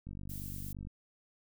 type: click train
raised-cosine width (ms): 5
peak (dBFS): -32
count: 40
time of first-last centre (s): 0.07-0.871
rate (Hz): 48.7
type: noise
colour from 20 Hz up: violet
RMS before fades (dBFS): -47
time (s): 0.29-0.73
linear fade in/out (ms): 10
effects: none